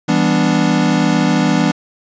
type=chord; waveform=square; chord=E minor seventh; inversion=none; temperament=equal with one note detuned; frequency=164.81 / 198.16 / 246.9 / 293.7 Hz; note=E3 / G3 / B3 / D4; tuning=0 / +19 / 0 / 0 cents; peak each=-18 dBFS; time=0.08-1.72 s; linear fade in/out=10 ms; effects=resampled to 16000 Hz + 8-bit